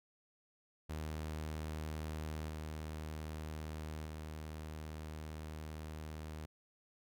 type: tone with level steps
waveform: sawtooth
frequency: 77.6 Hz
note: D#2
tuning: 4 cents flat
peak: -36 / -38 / -40 dBFS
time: 0.89-6.46 s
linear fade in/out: 10 ms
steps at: 2.48 / 4.05 s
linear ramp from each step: 20 ms
effects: none